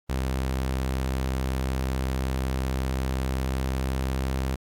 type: tone with pitch glide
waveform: sawtooth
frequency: 65.41 to 65.86 Hz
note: C2 to C2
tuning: 0 to +12 cents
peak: -21 dBFS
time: 0.09-4.56 s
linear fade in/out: 10 ms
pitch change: +12 cents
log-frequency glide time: 3.25-4.3 s
effects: AAC 64 kbps